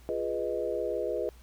sine chord, F half-diminished seventh, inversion none, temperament equal, 349.2 / 415.3 / 493.9 / 622.3 Hz, F4 / Ab4 / Cb5 / Eb5, 0 / 0 / 0 / 0 cents, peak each -36 / -34 / -33 / -34 dBFS, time 0.09-1.29 s, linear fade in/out 0 ms, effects added 60 Hz sine -51 dBFS peak until 1.42 s + pink hiss -60 dBFS RMS until 1.42 s

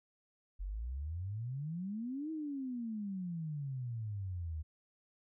sine exponential two-way sweep, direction up then down, 44 to 322.5 to 75.6 Hz, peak -37 dBFS, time 0.59-4.63 s, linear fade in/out 20 ms, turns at 2.31 s, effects none

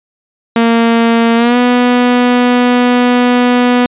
sawtooth tone with pitch glide, 230.8 to 245.9 Hz, A#3 to B3, -17 to -7 cents, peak -3 dBFS, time 0.56-3.86 s, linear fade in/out 2 ms, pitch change +110 cents, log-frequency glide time 1.36-1.57 s, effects resampled to 8000 Hz

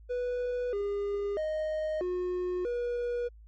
triangle tone with pitch steps, 492.5 / 405.2 / 621 / 361.1 / 482.3 Hz, B4 / G#4 / D#5 / F#4 / B4, -5 / -43 / -3 / -42 / -41 cents, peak -27 dBFS, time 0.09-3.29 s, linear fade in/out 20 ms, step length 640 ms, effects added 54 Hz sine -49 dBFS peak until 3.47 s + MP3 32 kbps

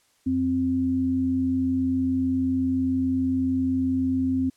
sine tone pair together, 88.88 / 261.6 Hz, F2 / C4, +31 / 0 cents, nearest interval octave + perfect fifth, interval 1869 cents, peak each -31 / -21 dBFS, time 0.26-4.5 s, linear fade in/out 10 ms, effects white hiss -64 dBFS RMS until 4.56 s + low-pass 10000 Hz 12 dB/octave

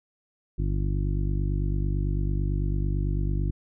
harmonic tone, 49 Hz, G1, in tune, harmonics 1 / 2 / 3 / 4 / 5 / 6 / 7, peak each -25 / -30 / -31 / -43 / -40 / -39 / -40 dBFS, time 0.58-3.51 s, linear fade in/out 10 ms, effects none

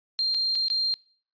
sine tone with dropouts, 4186 Hz, C8, in tune, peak -22 dBFS, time 0.19-0.94 s, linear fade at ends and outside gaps 0 ms, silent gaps 0.342-0.346 / 0.551-0.555 / 0.683-0.701 s, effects noise-tail reverb RT60 0.5 s tail -25 dB re dry + resampled to 11025 Hz

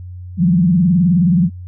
sine tone with vibrato, 175.6 Hz, F3, 10 cents sharp, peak -9 dBFS, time 0.37-1.5 s, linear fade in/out 50 ms, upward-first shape sine, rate 19 Hz, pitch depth 170 cents each way, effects added 90 Hz sine -28 dBFS peak until 1.67 s

